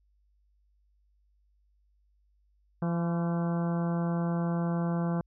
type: harmonic tone with a mistuned harmonic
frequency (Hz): 170.4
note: F3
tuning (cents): -42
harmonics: 1 / 2 / 3 / 4 / 5 / 6 / 7 / 8 / 9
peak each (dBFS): -27 / -38 / -39 / -40 / -43 / -45 / -46 / -48 / -50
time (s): 2.82-5.21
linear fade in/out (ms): 2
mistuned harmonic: 7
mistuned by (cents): -51
effects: added 50 Hz sine -65 dBFS peak until 5.26 s